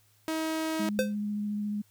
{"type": "tone", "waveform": "sawtooth", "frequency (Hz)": 318.4, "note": "D#4", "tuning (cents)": 40, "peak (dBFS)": -25, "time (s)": [0.28, 0.89], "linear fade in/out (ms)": 0}
{"type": "tone with vibrato", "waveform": "sine", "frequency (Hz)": 207.7, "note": "G#3", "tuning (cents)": 0, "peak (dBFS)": -29, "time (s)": [0.79, 1.82], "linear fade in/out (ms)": 10, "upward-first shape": "sine", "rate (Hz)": 14, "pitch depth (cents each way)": 11}
{"type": "tone with exponential decay", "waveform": "square", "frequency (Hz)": 516, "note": "C5", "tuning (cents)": -24, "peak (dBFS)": -21, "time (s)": [0.99, 1.15], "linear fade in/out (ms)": 0, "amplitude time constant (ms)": 33}
{"effects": ["added 105 Hz sine -66 dBFS peak until 1.9 s", "white hiss -66 dBFS RMS until 1.9 s"]}